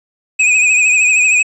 square tone with vibrato, 2512 Hz, D#7, 16 cents sharp, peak -9 dBFS, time 0.39-1.43 s, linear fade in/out 10 ms, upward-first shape triangle, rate 13 Hz, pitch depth 64 cents each way, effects resampled to 24000 Hz

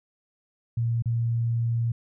sine tone with dropouts, 116.54 Hz, A#2, in tune, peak -22 dBFS, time 0.77-1.92 s, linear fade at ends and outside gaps 5 ms, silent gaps 1.023-1.057 s, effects none

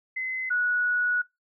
sine tone pair in turn, 2044 / 1464.9 Hz, C7 / F#6, -41 / -18 cents, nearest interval tritone, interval 577 cents, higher first, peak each -27 / -22 dBFS, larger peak second, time 0.16-0.5 / 0.5-1.22 s, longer second, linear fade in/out 10 ms, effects noise-tail reverb RT60 0.2 s tail -21 dB re dry

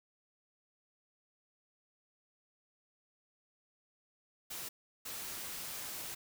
white noise bursts at uneven times, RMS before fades -43 dBFS, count 2, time 4.5-4.69 / 5.05-6.15 s, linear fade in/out 10 ms, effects none

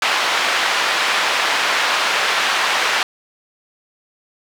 pink band-pass noise, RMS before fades -18 dBFS, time 0.02-3.03 s, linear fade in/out 2 ms, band 960 to 3800 Hz, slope 12 dB/octave, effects none

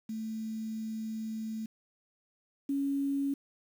sine tone pair in turn, 220.3 / 278.3 Hz, A3 / C#4, +2 / +7 cents, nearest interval major third, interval 405 cents, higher second, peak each -34 / -28 dBFS, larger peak second, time 0.09-1.66 / 2.69-3.34 s, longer first, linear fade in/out 5 ms, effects 9-bit

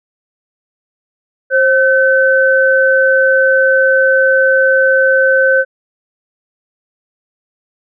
sine tone pair together, 531 / 1526.4 Hz, C5 / G6, +25 / -47 cents, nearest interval octave + tritone, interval 1828 cents, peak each -10 dBFS, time 1.5-5.65 s, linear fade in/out 50 ms, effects none

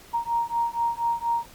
sine beating tone pair, 932.3 / 936.5 Hz, A#5 / A#5, 0 / +8 cents, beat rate 4.2 Hz, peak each -26 dBFS, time 0.13-1.46 s, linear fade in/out 20 ms, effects pink hiss -49 dBFS RMS until 1.54 s + Opus 48 kbps

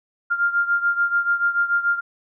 sine beating tone pair, 1396.9 / 1403.8 Hz, F6 / F6, 0 / +9 cents, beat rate 6.9 Hz, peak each -19 / -23 dBFS, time 0.3-2.01 s, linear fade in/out 20 ms, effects none

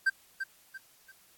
triangle tone with echo, 1568 Hz, G6, in tune, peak -20 dBFS, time 0.06-0.1 s, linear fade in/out 10 ms, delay 340 ms, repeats 3, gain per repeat -9 dB, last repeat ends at 1.12 s, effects white hiss -62 dBFS RMS until 1.37 s + AAC 64 kbps

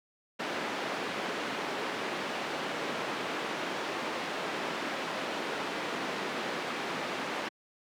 pink band-pass noise, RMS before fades -35 dBFS, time 0.39-7.49 s, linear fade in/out 10 ms, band 270 to 3100 Hz, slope 12 dB/octave, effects high-pass 150 Hz 12 dB/octave

